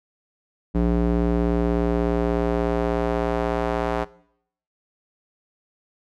square tone with band-pass filter sweep, 58.27 Hz, A#1, in tune, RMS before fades -22 dBFS, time 0.74-4.05 s, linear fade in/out 20 ms, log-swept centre 250 to 760 Hz, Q 1, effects noise-tail reverb RT60 0.7 s tail -20 dB re dry

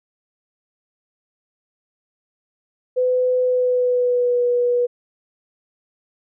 sine tone with pitch glide, 504 to 486.8 Hz, B4 to B4, +35 to -25 cents, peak -15 dBFS, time 2.96-4.87 s, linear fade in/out 20 ms, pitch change -60 cents, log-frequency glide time 3.42-4.43 s, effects none

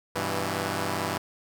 5% pulse chord, E minor, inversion first, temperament equal, 98 / 123.47 / 164.81 Hz, G2 / B2 / E3, 0 / 0 / 0 cents, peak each -19 / -23 / -20 dBFS, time 0.15-1.18 s, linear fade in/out 10 ms, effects none

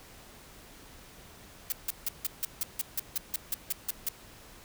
blue noise bursts, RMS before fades -30 dBFS, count 14, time 1.7-4.088 s, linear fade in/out 2 ms, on 22 ms, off 160 ms, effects pink hiss -52 dBFS RMS until 4.64 s

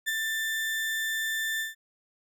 35% pulse tone with ADSR envelope, 1777 Hz, A6, 17 cents sharp, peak -23 dBFS, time 0.06-1.75 s, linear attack 24 ms, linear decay 25 ms, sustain -3 dB, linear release 150 ms, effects none

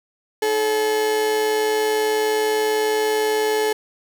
35% pulse tone with amplitude modulation, 430.4 Hz, A4, 38 cents flat, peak -14 dBFS, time 0.42-3.73 s, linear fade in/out 5 ms, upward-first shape sine, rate 120 Hz, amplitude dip 45%, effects none

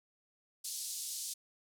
white band-pass noise, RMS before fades -41 dBFS, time 0.64-1.34 s, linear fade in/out 10 ms, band 4100 to 11000 Hz, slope 24 dB/octave, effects none

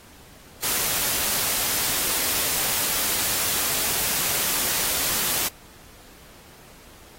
white noise, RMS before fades -24 dBFS, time 0.62-5.49 s, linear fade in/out 20 ms, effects pink hiss -49 dBFS RMS until 7.18 s + AAC 48 kbps

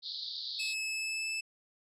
pink band-pass noise, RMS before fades -40 dBFS, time 0.02-0.75 s, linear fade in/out 50 ms, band 3600 to 4800 Hz, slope 96 dB/octave
sawtooth tone with pitch glide, 2594 to 2626 Hz, E7 to E7, -28 to -7 cents, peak -30 dBFS, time 0.59-1.41 s, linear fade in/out 10 ms, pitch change +21 cents, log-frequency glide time 0.81-1.3 s
effects resampled to 22050 Hz

